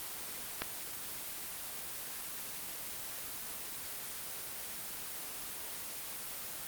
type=clicks; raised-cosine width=0.3 ms; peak=-27 / -16 dBFS; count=2; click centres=0.617 / 0.62 s; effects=white hiss -42 dBFS RMS until 6.67 s + Opus 24 kbps